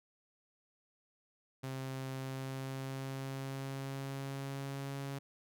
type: tone with pitch glide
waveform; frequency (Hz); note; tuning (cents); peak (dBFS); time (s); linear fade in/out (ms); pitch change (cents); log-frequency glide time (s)
sawtooth; 132.7 to 138.26; C3 to C#3; +25 to -4; -35; 1.63-5.19; 10; +71; 2.16-4.99
effects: none